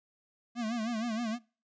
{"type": "tone with vibrato", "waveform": "square", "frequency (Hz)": 228.2, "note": "A#3", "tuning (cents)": -37, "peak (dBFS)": -32, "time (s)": [0.55, 1.39], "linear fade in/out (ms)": 50, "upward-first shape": "sine", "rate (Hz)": 6.4, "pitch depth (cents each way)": 110, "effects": ["noise-tail reverb RT60 0.4 s tail -26 dB re dry", "resampled to 16000 Hz"]}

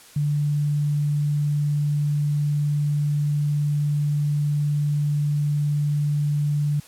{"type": "tone", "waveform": "sine", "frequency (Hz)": 146.83, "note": "D3", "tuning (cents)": 0, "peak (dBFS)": -19, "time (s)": [0.16, 6.8], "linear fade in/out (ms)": 5, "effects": ["white hiss -48 dBFS RMS until 6.87 s", "low-pass 12000 Hz 12 dB/octave"]}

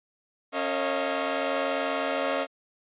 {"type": "tone cluster", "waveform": "sawtooth", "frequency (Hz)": [274.7, 453.4, 548, 629, 697], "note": ["C#4", "A#4", "C#5", "D#5", "F5"], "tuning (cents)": [-16, -48, -20, 19, -4], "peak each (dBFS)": [-30, -31, -27, -27, -29], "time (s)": [0.52, 2.47], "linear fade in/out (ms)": 50, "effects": ["resampled to 8000 Hz"]}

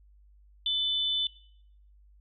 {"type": "tone pair together", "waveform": "sine", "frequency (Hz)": [3000, 3529], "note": ["F#7", "A7"], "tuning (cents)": [23, 4], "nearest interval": "minor third", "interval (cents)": 281, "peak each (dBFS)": [-32, -26], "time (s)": [0.66, 1.27], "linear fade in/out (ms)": 2, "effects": ["noise-tail reverb RT60 0.7 s tail -20 dB re dry", "added 50 Hz sine -55 dBFS peak until 2.2 s"]}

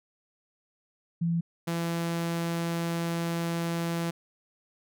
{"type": "tone pair in turn", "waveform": ["sine", "sawtooth"], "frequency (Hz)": [168.4, 168.4], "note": ["E3", "E3"], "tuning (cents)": [37, 37], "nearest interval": "unison", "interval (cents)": 0, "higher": "neither", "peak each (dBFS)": -24, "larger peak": "neither", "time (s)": [[1.21, 1.41], [1.67, 4.11]], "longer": "second", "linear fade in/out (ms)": 10, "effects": []}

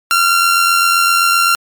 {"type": "tone with amplitude modulation", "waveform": "sawtooth", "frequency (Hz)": 1376, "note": "F6", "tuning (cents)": -26, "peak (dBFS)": -4, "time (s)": [0.11, 1.55], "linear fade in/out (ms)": 0, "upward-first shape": "sine", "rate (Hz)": 87.7, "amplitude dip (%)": 40, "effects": ["MP3 96 kbps"]}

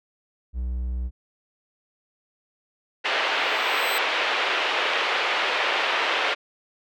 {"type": "tone", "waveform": "triangle", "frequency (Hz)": 61.7, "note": "B1", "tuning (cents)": -1, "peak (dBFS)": -23, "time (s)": [0.53, 1.11], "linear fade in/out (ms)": 50}
{"type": "band-pass noise", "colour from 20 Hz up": "white", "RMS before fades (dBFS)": -24, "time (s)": [3.04, 6.35], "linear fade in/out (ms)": 20, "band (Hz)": [410, 3100], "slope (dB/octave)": 24}
{"type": "tone with exponential growth", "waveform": "5% pulse", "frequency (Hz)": 4023, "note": "B7", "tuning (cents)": 31, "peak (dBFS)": -22, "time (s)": [3.19, 3.98], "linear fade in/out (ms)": 0, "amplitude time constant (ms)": 170}
{"effects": []}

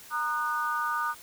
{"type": "chord", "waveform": "sine", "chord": "D# minor", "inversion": "second", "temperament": "equal with one note detuned", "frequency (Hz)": [932.3, 1221, 1480], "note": ["A#5", "D#6", "F#6"], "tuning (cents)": [0, -33, 0], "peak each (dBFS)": [-33, -29, -32], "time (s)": [0.1, 1.15], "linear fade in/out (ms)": 50, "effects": ["white hiss -49 dBFS RMS until 1.22 s"]}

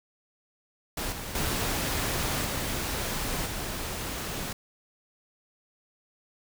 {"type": "noise with level steps", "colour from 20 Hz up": "pink", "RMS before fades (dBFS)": [-32, -37, -29, -31, -34], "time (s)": [0.97, 4.53], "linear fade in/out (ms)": 5, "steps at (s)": [1.12, 1.35, 2.45, 3.46], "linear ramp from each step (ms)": 2, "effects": []}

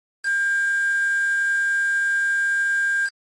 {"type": "tone with quantisation", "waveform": "sine", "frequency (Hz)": 1600, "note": "G6", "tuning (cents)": 35, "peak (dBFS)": -18, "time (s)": [0.23, 3.1], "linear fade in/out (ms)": 50, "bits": 5, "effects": ["MP3 48 kbps"]}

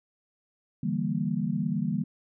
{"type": "chord", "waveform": "sine", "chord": "E half-diminished seventh", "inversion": "third", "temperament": "equal", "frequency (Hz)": [146.83, 164.81, 196, 233.1], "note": ["D3", "E3", "G3", "Bb3"], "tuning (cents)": [0, 0, 0, 0], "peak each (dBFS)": [-33, -31, -30, -31], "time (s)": [0.83, 2.04], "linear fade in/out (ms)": 5, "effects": []}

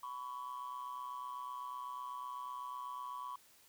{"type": "ring-modulated tone", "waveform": "triangle", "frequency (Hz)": 64, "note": "C2", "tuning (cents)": -38, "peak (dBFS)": -35, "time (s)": [0.03, 3.36], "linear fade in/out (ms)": 5, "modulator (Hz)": 1060, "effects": ["tanh soft clip ceiling -37 dBFS", "white hiss -65 dBFS RMS until 3.68 s"]}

